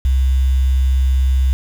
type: tone with quantisation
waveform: sine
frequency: 65.41 Hz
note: C2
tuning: in tune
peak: -11 dBFS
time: 0.05-1.53 s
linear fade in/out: 0 ms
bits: 6
effects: none